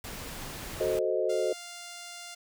pink noise, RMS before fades -40 dBFS, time 0.04-0.99 s, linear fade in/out 2 ms
sine chord, F# diminished seventh, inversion none, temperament equal, 370 / 440 / 523.3 / 622.3 Hz, F#4 / A4 / C5 / Eb5, 0 / 0 / 0 / 0 cents, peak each -31 dBFS, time 0.8-1.53 s, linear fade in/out 5 ms
5% pulse tone, 698.5 Hz, F5, in tune, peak -30 dBFS, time 1.29-2.35 s, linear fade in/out 10 ms
effects none

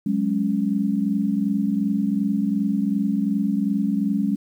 sine chord, F# suspended second, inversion none, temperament equal, 185 / 207.7 / 277.2 Hz, F#3 / G#3 / C#4, 0 / 0 / 0 cents, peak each -26 / -21 / -25 dBFS, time 0.06-4.36 s, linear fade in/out 5 ms, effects 9-bit

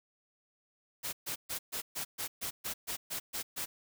white noise bursts, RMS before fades -37 dBFS, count 12, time 1.03-3.66 s, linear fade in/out 20 ms, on 100 ms, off 130 ms, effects none

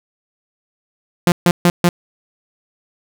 sawtooth tone bursts, 174.61 Hz, F3, in tune, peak -5 dBFS, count 4, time 1.27-1.89 s, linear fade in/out 2 ms, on 50 ms, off 140 ms, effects none

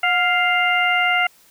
harmonic tone with a mistuned harmonic, 698.5 Hz, F5, in tune, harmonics 1 / 2 / 3 / 4, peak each -21 / -21 / -19 / -23 dBFS, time 0.03-1.27 s, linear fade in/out 5 ms, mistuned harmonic 1, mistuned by +62 cents, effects white hiss -53 dBFS RMS until 1.5 s

